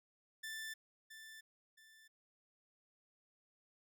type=tone with echo; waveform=sawtooth; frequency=1766 Hz; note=A6; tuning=6 cents sharp; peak=-40 dBFS; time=0.43-0.74 s; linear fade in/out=10 ms; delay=670 ms; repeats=2; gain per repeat=-9 dB; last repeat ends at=2.08 s; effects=none